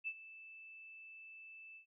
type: tone with ADSR envelope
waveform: sine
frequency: 2637 Hz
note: E7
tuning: in tune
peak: -36 dBFS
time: 0.04-1.86 s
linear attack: 34 ms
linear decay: 56 ms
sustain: -16 dB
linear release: 100 ms
effects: none